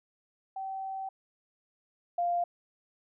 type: tone pair in turn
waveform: sine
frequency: 770 / 697.3 Hz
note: G5 / F5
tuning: -31 / -3 cents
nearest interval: major second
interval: 172 cents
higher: first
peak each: -34 / -26 dBFS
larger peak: second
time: 0.56-1.09 / 2.18-2.44 s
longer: first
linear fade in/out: 5 ms
effects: none